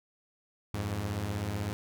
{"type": "beating tone pair", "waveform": "sawtooth", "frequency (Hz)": [87.7, 103.7], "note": ["F2", "G#2"], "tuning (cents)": [8, -2], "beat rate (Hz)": 16, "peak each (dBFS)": [-33, -29], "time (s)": [0.74, 1.73], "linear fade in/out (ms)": 0, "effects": []}